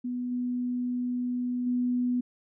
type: tone with level steps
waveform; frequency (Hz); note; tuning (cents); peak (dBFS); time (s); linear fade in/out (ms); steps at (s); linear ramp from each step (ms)
sine; 246.9; B3; 0; -29 / -27 / -24; 0.04-2.21; 10; 0.31 / 1.66; 10
effects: none